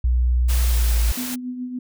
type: tone with pitch glide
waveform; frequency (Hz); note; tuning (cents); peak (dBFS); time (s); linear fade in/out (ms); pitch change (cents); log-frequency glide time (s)
sine; 61.2 to 57.1; B1 to A#1; -15 to -35; -15; 0.04-1.12; 5; -120; 0.59-0.96
type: noise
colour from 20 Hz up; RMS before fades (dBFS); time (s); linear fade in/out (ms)
white; -30; 0.48-1.36; 20
type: tone with tremolo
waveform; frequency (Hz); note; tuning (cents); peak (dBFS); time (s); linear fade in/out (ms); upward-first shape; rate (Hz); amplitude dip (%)
sine; 250; B3; +21; -24; 1.17-1.79; 5; triangle; 7.1; 55
effects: none